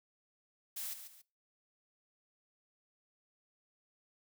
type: noise with echo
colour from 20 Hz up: blue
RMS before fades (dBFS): -41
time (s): 0.76-0.94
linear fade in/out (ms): 10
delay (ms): 140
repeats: 2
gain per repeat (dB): -9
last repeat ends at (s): 1.22
effects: noise-tail reverb RT60 0.3 s tail -21 dB re dry